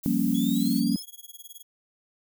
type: noise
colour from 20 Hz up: violet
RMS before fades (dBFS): -38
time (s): 0.03-0.81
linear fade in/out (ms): 10
type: chord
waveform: sine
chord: G half-diminished seventh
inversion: third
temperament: equal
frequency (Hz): 174.61 / 196 / 233.1 / 277.2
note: F3 / G3 / Bb3 / Db4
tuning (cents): 0 / 0 / 0 / 0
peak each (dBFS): -30 / -28 / -25 / -26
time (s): 0.06-0.96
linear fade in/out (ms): 0
type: exponential sweep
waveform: sawtooth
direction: up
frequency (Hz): 3322 to 5280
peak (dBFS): -34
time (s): 0.34-1.03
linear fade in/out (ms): 10
type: tone with tremolo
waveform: 5% pulse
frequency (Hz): 3322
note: G#7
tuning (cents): 0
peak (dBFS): -31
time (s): 0.55-1.63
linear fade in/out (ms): 20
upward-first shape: sine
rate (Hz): 19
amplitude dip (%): 95
effects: none